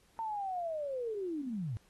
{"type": "linear sweep", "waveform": "sine", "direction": "down", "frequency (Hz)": [914, 99.4], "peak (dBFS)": -34, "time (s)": [0.19, 1.77], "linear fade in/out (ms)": 0, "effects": ["pink hiss -68 dBFS RMS until 1.89 s", "AAC 32 kbps"]}